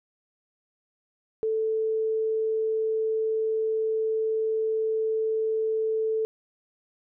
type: tone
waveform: sine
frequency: 440.5 Hz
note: A4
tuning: 2 cents sharp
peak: -23 dBFS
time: 1.43-6.25 s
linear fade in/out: 0 ms
effects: none